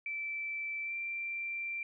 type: tone with pitch glide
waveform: sine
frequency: 2326 to 2357 Hz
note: D7 to D7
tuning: -17 to +6 cents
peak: -35 dBFS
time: 0.06-1.83 s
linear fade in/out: 2 ms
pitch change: +23 cents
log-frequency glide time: 0.83-0.94 s
effects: none